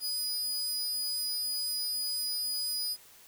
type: tone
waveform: sawtooth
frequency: 4949 Hz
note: D#8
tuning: 10 cents flat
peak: -28 dBFS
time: 0-2.97 s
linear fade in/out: 50 ms
effects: white hiss -56 dBFS RMS until 3.27 s